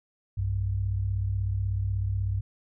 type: tone pair together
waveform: sine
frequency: 61.69 / 98 Hz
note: B1 / G2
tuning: -1 / 0 cents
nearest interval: minor sixth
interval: 801 cents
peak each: -31 / -26 dBFS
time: 0.37-2.41 s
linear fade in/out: 10 ms
effects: none